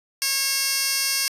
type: tone with high-pass filter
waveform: 15% pulse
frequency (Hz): 545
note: C#5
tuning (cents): -29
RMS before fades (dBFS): -23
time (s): 0.22-1.28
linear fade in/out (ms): 0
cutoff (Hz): 4000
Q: 1
effects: resampled to 32000 Hz